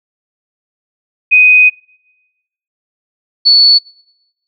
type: tone pair in turn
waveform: sine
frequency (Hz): 2500 / 4437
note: D#7 / C#8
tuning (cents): +8 / +1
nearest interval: minor seventh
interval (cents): 993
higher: second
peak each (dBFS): -3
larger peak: neither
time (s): 1.31-1.7 / 3.45-3.79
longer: first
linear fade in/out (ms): 20
effects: noise-tail reverb RT60 1.0 s tail -26 dB re dry